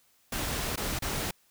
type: noise with dropouts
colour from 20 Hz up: pink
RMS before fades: -32 dBFS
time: 0.32-1.31 s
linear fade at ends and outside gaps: 5 ms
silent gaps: 0.76-0.774 / 0.99-1.021 s
effects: white hiss -66 dBFS RMS until 1.5 s